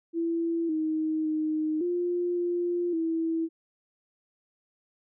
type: tone with pitch steps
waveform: sine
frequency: 333.8 / 313.9 / 310.4 / 351.9 / 349.6 / 326.9 Hz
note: E4 / D#4 / D#4 / F4 / F4 / E4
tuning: +22 / +15 / -4 / +13 / +2 / -14 cents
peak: -25 dBFS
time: 0.13-3.49 s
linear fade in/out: 50 ms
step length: 560 ms
effects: none